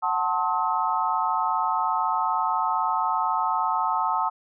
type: chord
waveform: sine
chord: F# diminished seventh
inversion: none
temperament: just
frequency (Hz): 740 / 888 / 1065.6 / 1278.7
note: F#5 / A5 / C6 / Eb6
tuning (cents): 0 / +16 / +31 / +47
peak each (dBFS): -29 / -25 / -28 / -27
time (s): 0.02-4.3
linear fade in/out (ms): 20
effects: none